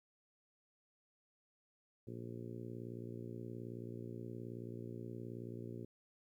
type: harmonic tone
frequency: 58.8 Hz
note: A#1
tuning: 16 cents sharp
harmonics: 2 / 3 / 4 / 5 / 6 / 7 / 8 / 9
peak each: -48 / -54 / -51 / -55 / -51 / -53 / -62 / -62 dBFS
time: 2.07-5.85 s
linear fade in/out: 5 ms
effects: 13-bit